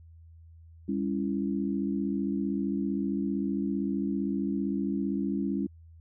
sine chord, C# diminished, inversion second, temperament just, 199.57 / 277.2 / 332.6 Hz, G3 / C#4 / E4, +31 / 0 / +16 cents, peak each -30 / -31 / -34 dBFS, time 0.88-5.67 s, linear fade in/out 10 ms, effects added 82 Hz sine -49 dBFS peak until 6 s

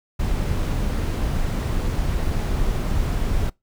brown noise, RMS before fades -22 dBFS, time 0.19-3.5 s, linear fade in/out 10 ms, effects noise-tail reverb RT60 0.2 s tail -24 dB re dry

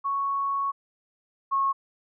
sine tone pair in turn, 1108.7 / 1092.8 Hz, C#6 / C#6, 0 / -25 cents, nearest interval unison, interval 25 cents, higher first, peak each -24 / -21 dBFS, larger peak second, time 0.04-0.72 / 1.51-1.73 s, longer first, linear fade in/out 20 ms, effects none

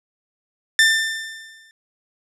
sawtooth tone with exponential decay, 1788 Hz, A6, 27 cents sharp, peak -6 dBFS, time 0.79-1.71 s, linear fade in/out 1 ms, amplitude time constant 200 ms, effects low-pass 9000 Hz 12 dB/octave

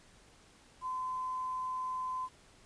sine tone with quantisation, 1024 Hz, C6, 38 cents flat, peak -34 dBFS, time 0.81-2.29 s, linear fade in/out 50 ms, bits 10, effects pink hiss -61 dBFS RMS until 2.65 s + resampled to 22050 Hz

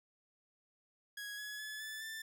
sawtooth tone with pitch steps, 1661.2 / 1688.3 / 1715.8 / 1743.8 / 1772.2 Hz, G#6 / G#6 / A6 / A6 / A6, 0 / +28 / -44 / -16 / +12 cents, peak -39 dBFS, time 1.17-2.22 s, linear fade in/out 5 ms, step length 210 ms, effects none

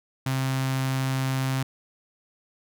sawtooth tone with notch filter, 132.3 Hz, C3, 20 cents sharp, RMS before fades -26 dBFS, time 0.26-1.63 s, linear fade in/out 5 ms, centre 450 Hz, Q 1.1, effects none

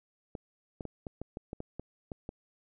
clicks, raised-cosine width 2 ms, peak -25 dBFS, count 11, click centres 0.352 / 0.808 / 0.853 / 1.068 / 1.216 / 1.371 / 1.531 / 1.604 / 1.796 / 2.118 / 2.291 s, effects none

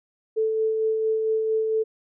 sine tone with tremolo, 440 Hz, A4, in tune, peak -19 dBFS, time 0.36-1.84 s, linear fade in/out 20 ms, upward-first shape sine, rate 4.4 Hz, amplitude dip 30%, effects none

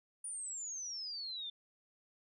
sine exponential sweep, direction down, 9630 to 3520 Hz, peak -40 dBFS, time 0.24-1.5 s, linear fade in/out 5 ms, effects none

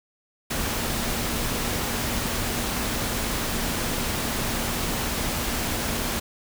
sine tone in noise, 234.5 Hz, A#3, 11 cents sharp, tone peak -36 dBFS, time 0.5-6.2 s, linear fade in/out 10 ms, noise pink, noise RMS -27 dBFS, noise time 0.5-6.2 s, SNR -12 dB, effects none

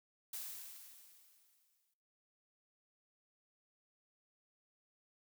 blue noise with exponential decay, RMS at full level -43 dBFS, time 0.33-1.94 s, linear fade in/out 5 ms, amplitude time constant 350 ms, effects noise-tail reverb RT60 0.7 s tail -20 dB re dry

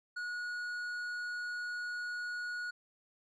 triangle tone with tanh clipping, 1454 Hz, F#6, 31 cents flat, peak -38 dBFS, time 0.16-2.71 s, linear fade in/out 10 ms, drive 12 dB, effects none

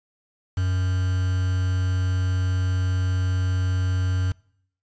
triangle tone with quantisation, 92.5 Hz, F#2, in tune, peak -18 dBFS, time 0.57-4.32 s, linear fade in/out 5 ms, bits 6, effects noise-tail reverb RT60 0.7 s tail -25 dB re dry + resampled to 16000 Hz

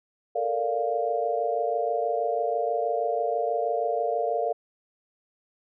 sine chord, Bb major seventh, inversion third, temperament equal, 440 / 466.2 / 587.3 / 698.5 Hz, A4 / Bb4 / D5 / F5, 0 / 0 / 0 / 0 cents, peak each -32 / -29 / -30 / -27 dBFS, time 0.35-4.53 s, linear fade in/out 10 ms, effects none

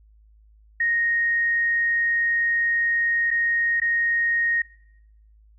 sine tone with dropouts, 1864.7 Hz, A#6, in tune, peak -19 dBFS, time 0.8-4.62 s, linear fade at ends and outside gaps 5 ms, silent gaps 3.306-3.311 / 3.801-3.816 s, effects noise-tail reverb RT60 0.8 s tail -21 dB re dry + added 53 Hz sine -51 dBFS peak until 5.58 s

